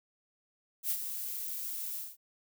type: noise with ADSR envelope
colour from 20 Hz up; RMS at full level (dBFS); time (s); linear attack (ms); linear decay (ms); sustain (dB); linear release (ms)
violet; -30; 0.83-2.17; 72; 66; -8; 210
effects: none